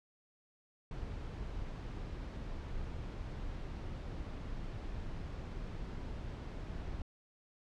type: noise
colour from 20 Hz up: brown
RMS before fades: -42 dBFS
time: 0.91-7.02 s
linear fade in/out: 2 ms
effects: low-pass 5000 Hz 12 dB/octave